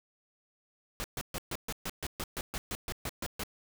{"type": "noise bursts", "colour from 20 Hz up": "pink", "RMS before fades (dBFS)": -36, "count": 15, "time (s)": [1, 3.435], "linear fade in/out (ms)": 0, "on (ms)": 41, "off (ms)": 130, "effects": []}